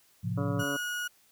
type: chord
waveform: sine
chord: F major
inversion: first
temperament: just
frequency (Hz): 109.13 / 130.96 / 174.61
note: A2 / C3 / F3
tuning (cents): -14 / +2 / 0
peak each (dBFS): -32 / -35 / -34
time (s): 0.23-0.64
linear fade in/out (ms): 20
type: harmonic tone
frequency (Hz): 141.8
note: C#3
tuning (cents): +40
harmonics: 1 / 2 / 3 / 4 / 5 / 7 / 8 / 9 / 10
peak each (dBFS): -42 / -34 / -40 / -37 / -46 / -46 / -45 / -43 / -49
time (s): 0.37-0.77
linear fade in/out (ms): 10
type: tone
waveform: 35% pulse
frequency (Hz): 1451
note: F#6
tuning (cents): -34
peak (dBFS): -30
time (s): 0.59-1.08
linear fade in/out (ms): 10
effects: white hiss -64 dBFS RMS until 1.31 s